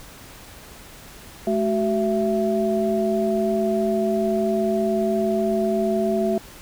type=tone cluster; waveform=sine; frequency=214.8 / 378.7 / 667 Hz; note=A3 / F#4 / E5; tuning=-41 / +40 / +20 cents; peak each=-23 dBFS; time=1.47-6.38 s; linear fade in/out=2 ms; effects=pink hiss -43 dBFS RMS until 6.61 s